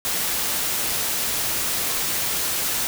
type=noise; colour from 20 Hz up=white; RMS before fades=-24 dBFS; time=0.05-2.87 s; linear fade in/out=0 ms; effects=none